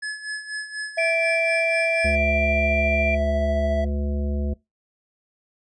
square tone with tremolo, 1708 Hz, G#6, 48 cents sharp, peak -26 dBFS, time 0.02-2.16 s, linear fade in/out 10 ms, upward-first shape sine, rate 4.1 Hz, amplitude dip 70%
triangle tone, 659.3 Hz, E5, in tune, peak -19 dBFS, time 0.97-3.85 s, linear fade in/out 10 ms
sine tone with pitch glide, 2349 to 2364 Hz, D7 to D7, 0 to +11 cents, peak -22 dBFS, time 0.98-3.15 s, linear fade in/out 5 ms, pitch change +11 cents, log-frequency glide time 1.28-2.45 s
harmonic tone, 71.7 Hz, D2, 41 cents flat, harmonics 1 / 3 / 5 / 7 / 9, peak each -23 / -29 / -36 / -37 / -39 dBFS, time 2.04-4.54 s, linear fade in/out 10 ms
effects noise-tail reverb RT60 0.2 s tail -22 dB re dry + resampled to 22050 Hz

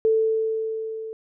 sine tone with level ramp, 442.6 Hz, A4, 10 cents sharp, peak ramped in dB -15 to -31 dBFS, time 0.05-1.13 s, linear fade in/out 0 ms, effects none

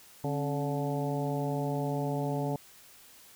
harmonic tone with a mistuned harmonic, 144.5 Hz, D3, 28 cents flat, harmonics 1 / 2 / 3 / 4 / 5 / 6, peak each -32 / -35 / -37 / -38 / -39 / -40 dBFS, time 0.24-2.56 s, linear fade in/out 2 ms, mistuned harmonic 2, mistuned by -92 cents, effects white hiss -55 dBFS RMS until 3.35 s

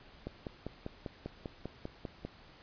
click train, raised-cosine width 2 ms, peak -25 dBFS, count 11, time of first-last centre 0.27-2.25 s, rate 5.05 Hz, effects pink hiss -57 dBFS RMS until 2.62 s + resampled to 11025 Hz

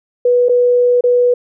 sine tone with dropouts, 490 Hz, B4, 14 cents flat, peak -8 dBFS, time 0.25-1.34 s, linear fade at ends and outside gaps 5 ms, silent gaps 0.486-0.493 / 1.009-1.038 s, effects none

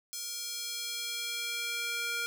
square tone with high-pass filter sweep, 470 Hz, A#4, 14 cents sharp, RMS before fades -36 dBFS, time 0.13-2.26 s, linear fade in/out 0 ms, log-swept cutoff 5500 to 1700 Hz, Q 1.3, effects none

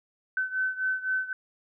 sine beating tone pair, 1521 / 1524.9 Hz, F#6 / G6, +47 / -48 cents, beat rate 3.9 Hz, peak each -28 / -31 dBFS, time 0.37-1.33 s, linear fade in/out 2 ms, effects none

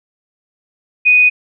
sine tone, 2486 Hz, D#7, 2 cents flat, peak -6 dBFS, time 1.05-1.3 s, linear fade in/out 20 ms, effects none

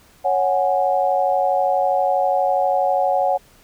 sine chord, C# suspended fourth, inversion none, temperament just, 554.4 / 739.2 / 831.5 Hz, C#5 / F#5 / G#5, 0 / -2 / +2 cents, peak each -20 / -18 / -23 dBFS, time 0.24-3.38 s, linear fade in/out 20 ms, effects pink hiss -52 dBFS RMS until 3.63 s

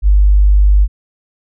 sine tone, 50 Hz, G1, 35 cents sharp, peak -5 dBFS, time 0.02-0.88 s, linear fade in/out 50 ms, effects none

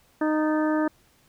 harmonic tone with a mistuned harmonic, 308.4 Hz, D#4, 15 cents flat, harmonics 1 / 2 / 3 / 4 / 5 / 6, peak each -22 / -28 / -32 / -34 / -36 / -38 dBFS, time 0.21-0.88 s, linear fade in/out 5 ms, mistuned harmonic 6, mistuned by -92 cents, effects pink hiss -61 dBFS RMS until 1.28 s

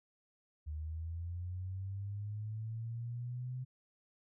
sine linear sweep, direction up, 75 to 128.7 Hz, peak -38 dBFS, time 0.66-3.65 s, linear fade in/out 20 ms, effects none

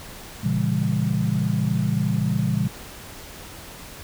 sine chord, A# diminished seventh, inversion none, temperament just, 116.54 / 139.85 / 167.82 / 201.4 Hz, A#2 / C#3 / E3 / G3, 0 / +16 / +31 / +47 cents, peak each -25 dBFS, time 0.43-2.68 s, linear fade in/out 10 ms, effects pink hiss -40 dBFS RMS until 4.03 s

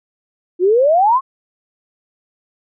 sine exponential sweep, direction up, 342.4 to 1108.7 Hz, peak -9 dBFS, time 0.59-1.21 s, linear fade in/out 50 ms, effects none

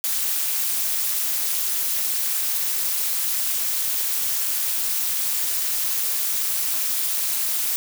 blue noise with amplitude modulation, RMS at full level -20 dBFS, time 0.04-7.76 s, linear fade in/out 0 ms, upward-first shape sine, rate 284 Hz, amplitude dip 75%, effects none

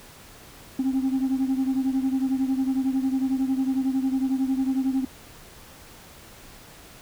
sine beating tone pair, 262.2 / 273.2 Hz, C4 / C#4, +4 / -25 cents, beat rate 11 Hz, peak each -21 / -25 dBFS, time 0.79-5.05 s, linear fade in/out 5 ms, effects tanh soft clip ceiling -18 dBFS + pink hiss -47 dBFS RMS until 7.01 s

